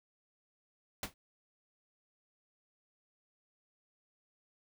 pink noise with exponential decay, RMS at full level -33 dBFS, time 1.03-1.14 s, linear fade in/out 2 ms, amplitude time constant 22 ms, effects none

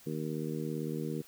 harmonic tone, 77.78 Hz, D#2, in tune, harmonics 2 / 3 / 4 / 5 / 6, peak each -37 / -39 / -40 / -41 / -42 dBFS, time 0.06-1.22 s, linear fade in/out 10 ms, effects white hiss -57 dBFS RMS until 1.27 s

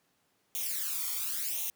blue noise with flanger, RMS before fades -34 dBFS, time 0.55-1.7 s, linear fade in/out 0 ms, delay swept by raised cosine 0.31 to 0.91 ms, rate 0.93 Hz, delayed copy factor +0.8, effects pink hiss -72 dBFS RMS until 1.75 s + high-pass 150 Hz 12 dB/octave

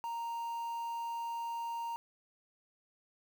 triangle tone with quantisation, 930 Hz, A#5, 4 cents flat, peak -34 dBFS, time 0.04-1.96 s, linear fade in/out 0 ms, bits 9, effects none

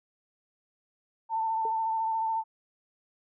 sine tone with vibrato, 893 Hz, A5, 25 cents sharp, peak -26 dBFS, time 1.29-2.44 s, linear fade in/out 50 ms, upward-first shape triangle, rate 14 Hz, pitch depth 32 cents each way
sine tone with exponential decay, 444.1 Hz, A4, 16 cents sharp, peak -31 dBFS, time 1.65-1.75 s, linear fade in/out 2 ms, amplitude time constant 20 ms
effects none

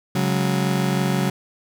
35% pulse chord, C# suspended fourth, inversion none, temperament just, 138.59 / 184.79 / 207.9 Hz, C#3 / F#3 / G#3, 0 / -2 / +2 cents, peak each -21 / -20 / -26 dBFS, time 0.15-1.3 s, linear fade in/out 5 ms, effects none

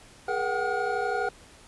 triangle tone cluster, 417.2 / 477.8 / 736 / 768 / 1432 Hz, G#4 / A#4 / F#5 / G5 / F6, +8 / +43 / -9 / -36 / +43 cents, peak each -30 dBFS, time 0.28-1.29 s, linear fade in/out 5 ms, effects pink hiss -52 dBFS RMS until 1.67 s + resampled to 24000 Hz

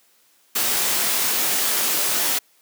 white noise with comb filter, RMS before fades -21 dBFS, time 0.55-2.39 s, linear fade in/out 10 ms, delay 20 ms, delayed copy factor -0.6, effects white hiss -59 dBFS RMS until 2.61 s + high-pass 200 Hz 12 dB/octave

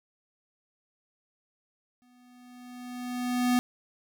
square tone with exponential growth, 247.2 Hz, B3, 2 cents sharp, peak -21 dBFS, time 2.02-3.59 s, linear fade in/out 0 ms, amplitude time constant 340 ms, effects none

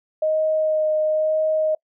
sine tone with vibrato, 622.3 Hz, D#5, in tune, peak -17 dBFS, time 0.22-1.75 s, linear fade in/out 5 ms, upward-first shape sine, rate 1 Hz, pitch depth 12 cents each way, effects noise-tail reverb RT60 0.1 s tail -26 dB re dry

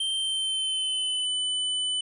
square tone with pitch glide, 3136 to 3000 Hz, G7 to F#7, 0 to +23 cents, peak -26 dBFS, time 0-2.01 s, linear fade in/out 5 ms, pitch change -77 cents, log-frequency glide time 0.15-1.29 s, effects resampled to 24000 Hz

